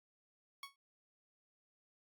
15% pulse tone with exponential decay, 1108.7 Hz, C#6, in tune, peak -36 dBFS, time 0.63-0.76 s, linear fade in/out 2 ms, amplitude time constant 27 ms, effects noise-tail reverb RT60 0.1 s tail -24 dB re dry + Opus 48 kbps

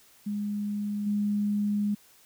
sine tone with level steps, 206.2 Hz, G#3, 12 cents flat, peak -28 / -24 dBFS, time 0.26-1.95 s, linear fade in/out 10 ms, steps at 1.06 s, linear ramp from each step 10 ms, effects white hiss -58 dBFS RMS until 2.25 s

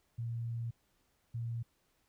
sine tone bursts at uneven times, 116.54 Hz, A#2, in tune, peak -35 dBFS, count 2, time 0.18-0.71 / 1.34-1.63 s, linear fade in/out 10 ms, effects pink hiss -75 dBFS RMS until 2.08 s

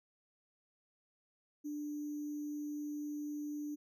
sine tone with sample-and-hold, 296 Hz, D4, 14 cents sharp, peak -38 dBFS, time 1.64-3.76 s, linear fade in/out 20 ms, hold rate 6300 Hz, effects none

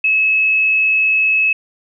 sine tone, 2585 Hz, E7, 34 cents flat, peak -11 dBFS, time 0.04-1.53 s, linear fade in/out 5 ms, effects none

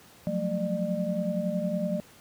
sine tone cluster, 178.4 / 189.2 / 221.8 / 600 Hz, F3 / F#3 / A3 / D5, +37 / +39 / +14 / +37 cents, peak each -31 / -32 / -33 / -31 dBFS, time 0.27-2 s, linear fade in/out 0 ms, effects pink hiss -54 dBFS RMS until 2.2 s + high-pass 80 Hz 12 dB/octave

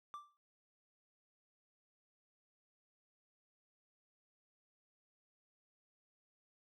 triangle tone with exponential decay, 1174.7 Hz, D6, in tune, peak -40 dBFS, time 0.14-0.37 s, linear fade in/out 0 ms, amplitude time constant 48 ms, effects noise-tail reverb RT60 0.2 s tail -26 dB re dry

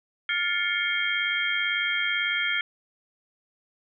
sine tone cluster, 1407 / 1749 / 2132 / 2230 / 3210 Hz, F6 / A6 / C7 / C#7 / G7, +12 / -11 / +32 / +10 / +40 cents, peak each -30 dBFS, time 0.29-2.61 s, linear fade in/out 2 ms, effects none

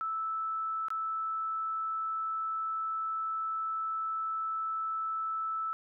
sine tone with dropouts, 1314 Hz, E6, 6 cents flat, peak -31 dBFS, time 0.01-5.73 s, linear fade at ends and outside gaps 0 ms, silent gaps 0.884-0.904 s, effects none

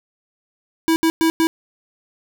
square tone bursts at uneven times, 325.4 Hz, E4, 22 cents flat, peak -14 dBFS, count 4, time 0.88-0.96 / 1.03-1.1 / 1.21-1.3 / 1.4-1.47 s, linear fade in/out 0 ms, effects none

